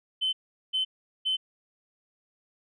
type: tone bursts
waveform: sine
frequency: 3059 Hz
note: G7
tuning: 43 cents flat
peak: -23 dBFS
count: 3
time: 0.21-1.37 s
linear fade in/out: 20 ms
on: 120 ms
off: 400 ms
effects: tanh soft clip ceiling -20 dBFS